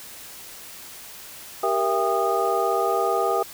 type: tone cluster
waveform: sine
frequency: 391.9 / 470 / 669 / 798 / 1231 Hz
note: G4 / A#4 / E5 / G5 / D#6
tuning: 0 / +14 / +25 / +31 / -19 cents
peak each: -26 dBFS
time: 1.63-3.43 s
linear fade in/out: 5 ms
effects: white hiss -41 dBFS RMS until 3.53 s